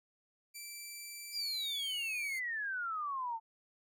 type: tone with pitch glide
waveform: 10% pulse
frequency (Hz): 2335 to 2210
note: D7 to C#7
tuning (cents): -11 to -6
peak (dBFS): -36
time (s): 0.54-2.4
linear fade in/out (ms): 20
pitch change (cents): -95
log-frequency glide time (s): 1.42-1.98
type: exponential sweep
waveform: sine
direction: down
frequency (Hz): 4978 to 880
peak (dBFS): -35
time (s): 1.32-3.4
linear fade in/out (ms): 50
effects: none